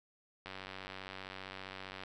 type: click train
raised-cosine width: 0.3 ms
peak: -28 dBFS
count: 151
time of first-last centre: 0.46-2.036 s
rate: 95.2 Hz
effects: none